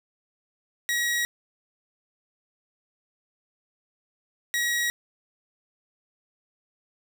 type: tone pair in turn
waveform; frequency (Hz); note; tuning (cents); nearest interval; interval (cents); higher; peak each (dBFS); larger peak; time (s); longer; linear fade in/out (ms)
sawtooth; 1907 / 1907; A#6 / A#6; +39 / +39; unison; 0; neither; -20; neither; 0.89-1.25 / 4.54-4.9; neither; 0
effects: none